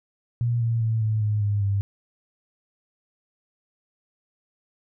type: tone with pitch steps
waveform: sine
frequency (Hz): 118.9 / 115.45 / 112.1 / 108.84 / 105.68 / 102.62 / 99.64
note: A#2 / A#2 / A2 / A2 / G#2 / G#2 / G2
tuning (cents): +35 / -16 / +33 / -18 / +31 / -20 / +29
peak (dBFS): -20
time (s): 0.41-1.81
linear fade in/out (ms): 0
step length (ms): 200
effects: none